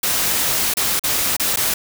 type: noise with dropouts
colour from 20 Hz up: white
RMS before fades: -19 dBFS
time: 0.03-1.74 s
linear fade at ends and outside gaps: 5 ms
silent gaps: 0.739-0.769 / 0.995-1.037 / 1.367-1.397 / 1.561-1.57 s
effects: none